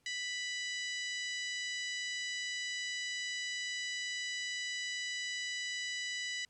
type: harmonic tone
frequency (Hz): 987.8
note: B5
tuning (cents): 0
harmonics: 2 / 3 / 4 / 5 / 6 / 7 / 8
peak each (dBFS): -39 / -43 / -45 / -47 / -49 / -50 / -51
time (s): 0.06-6.45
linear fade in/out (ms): 2
effects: pink hiss -74 dBFS RMS until 6.49 s + low-pass 12000 Hz 12 dB/octave